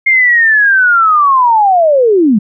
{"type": "linear sweep", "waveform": "sine", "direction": "down", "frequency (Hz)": [2138, 190.9], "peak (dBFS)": -5, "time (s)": [0.06, 2.39], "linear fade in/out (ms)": 10, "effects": []}